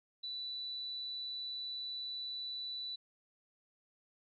sine tone, 3968 Hz, B7, 7 cents sharp, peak -39 dBFS, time 0.23-2.96 s, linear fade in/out 10 ms, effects none

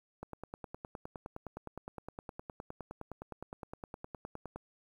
click train, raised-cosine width 1 ms, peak -28 dBFS, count 43, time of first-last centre 0.23-4.56 s, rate 9.7 Hz, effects 10-bit

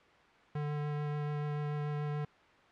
square tone with vibrato, 148 Hz, D3, 14 cents sharp, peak -34 dBFS, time 0.55-2.25 s, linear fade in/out 5 ms, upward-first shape triangle, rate 6.9 Hz, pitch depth 12 cents each way, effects white hiss -60 dBFS RMS until 2.71 s + low-pass 2000 Hz 12 dB/octave

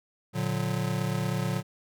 square chord, Bb augmented, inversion none, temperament just, 116.54 / 145.68 / 182.1 Hz, Bb2 / D3 / F#3, 0 / -14 / -27 cents, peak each -32 dBFS, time 0.33-1.63 s, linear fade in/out 50 ms, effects none

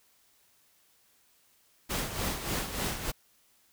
pink noise with tremolo, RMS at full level -31 dBFS, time 1.89-3.12 s, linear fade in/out 20 ms, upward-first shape sine, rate 3.4 Hz, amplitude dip 60%, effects white hiss -66 dBFS RMS until 3.72 s

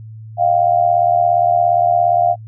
sine tone with amplitude modulation, 698.5 Hz, F5, in tune, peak -7 dBFS, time 0.37-2.36 s, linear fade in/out 50 ms, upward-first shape sine, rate 77.3 Hz, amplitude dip 80%, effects noise-tail reverb RT60 0.1 s tail -25 dB re dry + added 110 Hz sine -31 dBFS peak until 2.47 s

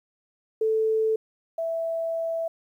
sine tone pair in turn, 440 / 659.3 Hz, A4 / E5, 0 / 0 cents, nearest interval perfect fifth, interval 700 cents, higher second, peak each -20 / -25 dBFS, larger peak first, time 0.61-1.16 / 1.58-2.48 s, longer second, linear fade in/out 5 ms, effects 10-bit

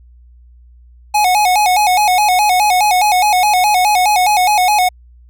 square tone with vibrato, 784 Hz, G5, in tune, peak -10 dBFS, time 1.14-4.89 s, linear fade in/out 10 ms, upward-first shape square, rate 4.8 Hz, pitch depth 120 cents each way, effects added 60 Hz sine -40 dBFS peak until 5.29 s

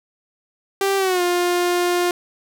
sawtooth tone with pitch glide, 392 to 353.3 Hz, G4 to F4, 0 to +20 cents, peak -13 dBFS, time 0.81-2.11 s, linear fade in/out 2 ms, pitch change -180 cents, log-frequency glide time 0.97-1.22 s, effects none

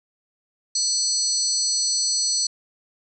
sine tone cluster, 4312 / 4686 / 5980 / 7950 Hz, C#8 / D8 / F#8 / B8, -49 / -5 / +17 / +10 cents, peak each -24 / -30 / -24 / -26 dBFS, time 0.75-2.47 s, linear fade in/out 5 ms, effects none

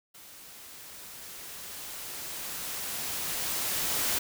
white noise with level ramp, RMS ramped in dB -50 to -28 dBFS, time 0.14-4.19 s, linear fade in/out 10 ms, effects none

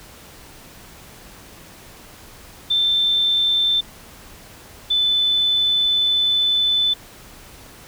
sine tone pair in turn, 3555 / 3508 Hz, A7 / A7, +17 / -6 cents, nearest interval unison, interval 23 cents, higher first, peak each -15 dBFS, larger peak neither, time 2.7-3.81 / 4.9-6.94 s, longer second, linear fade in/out 10 ms, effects pink hiss -43 dBFS RMS until 7.87 s

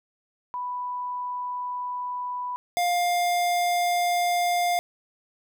sine / square tone pair in turn, 989 / 704.2 Hz, B5 / F5, +2 / +14 cents, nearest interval tritone, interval 588 cents, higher first, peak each -28 / -22 dBFS, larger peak second, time 0.54-2.56 / 2.77-4.79 s, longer neither, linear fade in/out 0 ms, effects none

